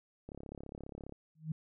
click train, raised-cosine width 2 ms, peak -32 dBFS, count 30, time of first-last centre 0.29-1.123 s, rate 34.8 Hz
sine tone with exponential growth, 157.3 Hz, D#3, 19 cents sharp, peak -30 dBFS, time 1.35-1.52 s, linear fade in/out 5 ms, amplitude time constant 35 ms
effects none

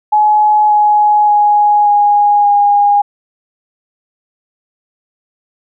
sine tone with pitch steps, 846 / 838.7 / 831.5 / 824.3 / 817.2 Hz, G#5 / G#5 / G#5 / G#5 / G#5, +32 / +17 / +2 / -13 / -28 cents, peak -6 dBFS, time 0.12-3.02 s, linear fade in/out 10 ms, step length 580 ms, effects none

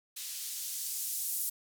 violet noise with band-pass filter sweep, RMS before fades -37 dBFS, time 0.16-1.5 s, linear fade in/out 10 ms, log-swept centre 3200 to 9900 Hz, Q 0.72, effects none

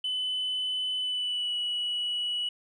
sine tone with pitch glide, 3014 to 2935 Hz, F#7 to F#7, +31 to -15 cents, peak -26 dBFS, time 0.04-2.49 s, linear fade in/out 5 ms, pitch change -46 cents, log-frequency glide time 0.98-1.55 s, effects tanh soft clip ceiling -25 dBFS

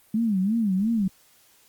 sine tone with vibrato, 207.7 Hz, G#3, in tune, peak -20 dBFS, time 0.14-1.08 s, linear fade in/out 5 ms, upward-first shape sine, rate 2.9 Hz, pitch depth 200 cents each way, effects white hiss -58 dBFS RMS until 1.68 s + Opus 32 kbps

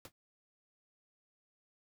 pink noise with exponential decay, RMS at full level -44 dBFS, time 0.05-0.12 s, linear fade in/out 1 ms, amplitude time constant 15 ms, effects none

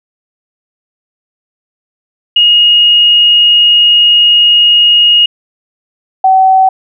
sine tone pair in turn, 2870 / 760.2 Hz, F7 / F#5, +47 / +47 cents, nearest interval octave + major seventh, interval 2300 cents, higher first, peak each -3 dBFS, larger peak neither, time 2.36-5.26 / 6.24-6.69 s, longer first, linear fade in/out 5 ms, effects none

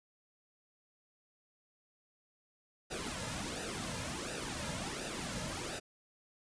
pink noise with flanger, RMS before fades -40 dBFS, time 2.9-5.8 s, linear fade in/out 20 ms, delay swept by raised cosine 0.91 to 2.71 ms, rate 1.4 Hz, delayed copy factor -0.7, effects resampled to 22050 Hz

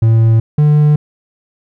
triangle tone pair in turn, 112.9 / 149.36 Hz, A2 / D3, +45 / +30 cents, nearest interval perfect fourth, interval 485 cents, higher second, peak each -4 dBFS, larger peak neither, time 0.02-0.4 / 0.58-0.96 s, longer neither, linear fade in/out 5 ms, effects none

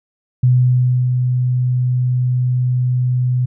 sine tone with ADSR envelope, 125.5 Hz, B2, 28 cents sharp, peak -8 dBFS, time 0.43-3.46 s, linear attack 6 ms, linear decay 650 ms, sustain -5 dB, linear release 12 ms, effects none

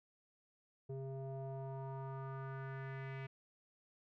square tone with low-pass filter sweep, 134.4 Hz, C3, 47 cents sharp, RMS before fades -45 dBFS, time 0.89-3.27 s, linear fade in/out 10 ms, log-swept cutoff 480 to 2300 Hz, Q 3, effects none

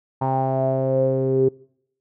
sawtooth tone with low-pass filter sweep, 132.5 Hz, C3, 22 cents sharp, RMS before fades -20 dBFS, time 0.21-1.49 s, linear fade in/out 10 ms, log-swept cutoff 880 to 390 Hz, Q 9.4, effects noise-tail reverb RT60 0.7 s tail -25 dB re dry

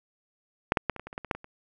clicks, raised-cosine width 0.5 ms, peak -6 / -8 / -10 / -24 / -24 / -25 / -27 / -18 / -24 / -10 / -23 / -29 dBFS, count 12, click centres 0.721 / 0.772 / 0.897 / 0.963 / 0.996 / 1.07 / 1.129 / 1.179 / 1.247 / 1.312 / 1.35 / 1.444 s, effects none

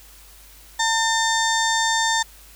harmonic tone, 900 Hz, A5, 39 cents sharp, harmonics 1 / 2 / 4 / 5 / 6 / 7 / 8 / 9, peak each -22 / -23 / -25 / -32 / -33 / -32 / -28 / -33 dBFS, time 0.79-2.23 s, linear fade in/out 10 ms, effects added 50 Hz sine -48 dBFS peak until 2.55 s + white hiss -48 dBFS RMS until 2.55 s

